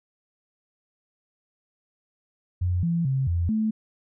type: tone with pitch steps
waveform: sine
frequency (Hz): 89.5 / 169.1 / 133.6 / 85.7 / 218.1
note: F2 / E3 / C3 / F2 / A3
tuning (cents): +43 / +44 / +36 / -32 / -15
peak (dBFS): -21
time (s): 2.61-3.71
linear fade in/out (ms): 10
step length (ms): 220
effects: none